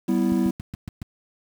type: chord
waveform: triangle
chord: E minor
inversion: first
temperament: equal with one note detuned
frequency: 192.85 / 246.9 / 329.6 Hz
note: G3 / B3 / E4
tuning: -28 / 0 / 0 cents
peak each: -21 / -21 / -22 dBFS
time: 0.08-0.51 s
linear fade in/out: 10 ms
type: click train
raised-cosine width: 5 ms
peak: -20 dBFS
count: 6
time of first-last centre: 0.32-1.018 s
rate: 7.16 Hz
effects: high-pass 60 Hz 12 dB/octave + 7-bit